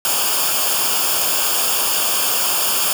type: noise with comb filter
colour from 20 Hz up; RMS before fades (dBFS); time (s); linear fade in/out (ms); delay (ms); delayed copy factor
white; -18; 0.05-2.93; 0; 0.5; -0.75
effects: none